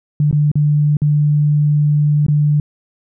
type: tone with dropouts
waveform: sine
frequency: 148.2 Hz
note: D3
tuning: 16 cents sharp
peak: -10 dBFS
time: 0.2-2.6 s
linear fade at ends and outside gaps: 2 ms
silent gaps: 0.312-0.327 / 0.516-0.555 / 0.969-1.018 / 2.265-2.283 s
effects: none